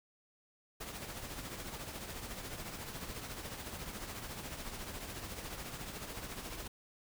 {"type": "noise with tremolo", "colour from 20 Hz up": "pink", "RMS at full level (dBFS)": -42, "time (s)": [0.8, 6.68], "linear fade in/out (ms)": 10, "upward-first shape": "triangle", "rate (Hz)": 14, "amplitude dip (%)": 55, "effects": []}